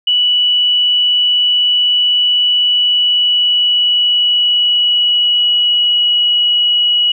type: tone with pitch glide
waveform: sine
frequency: 2952 to 2920 Hz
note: F#7 to F#7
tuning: -5 to -24 cents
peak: -9 dBFS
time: 0.07-7.12 s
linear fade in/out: 5 ms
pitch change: -19 cents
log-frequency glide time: 2.58-6.05 s
effects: none